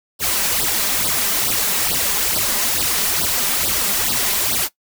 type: noise with flanger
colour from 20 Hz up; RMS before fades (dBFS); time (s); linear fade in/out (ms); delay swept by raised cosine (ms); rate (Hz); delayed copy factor
white; -19; 0.19-4.69; 50; 0.21 to 5.11; 2.3; +0.9
effects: noise-tail reverb RT60 0.1 s tail -18 dB re dry